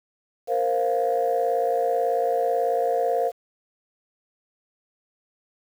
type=chord; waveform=sine; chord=Bb suspended second; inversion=none; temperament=just; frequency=466.2 / 524.4 / 699.2 Hz; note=Bb4 / C5 / F5; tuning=0 / +4 / +2 cents; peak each=-24 / -24 / -23 dBFS; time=0.47-3.32 s; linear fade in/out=50 ms; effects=tanh soft clip ceiling -13 dBFS + 8-bit